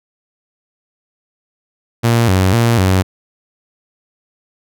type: tone with vibrato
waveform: sawtooth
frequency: 104.8 Hz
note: G#2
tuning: 16 cents sharp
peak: -6 dBFS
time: 2.03-3.03 s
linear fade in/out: 20 ms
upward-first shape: square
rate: 2 Hz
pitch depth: 190 cents each way
effects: none